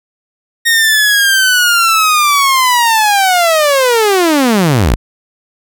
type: linear sweep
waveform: sawtooth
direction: down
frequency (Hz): 1864.7 to 38.53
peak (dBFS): -4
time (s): 0.65-4.96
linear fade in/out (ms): 20
effects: none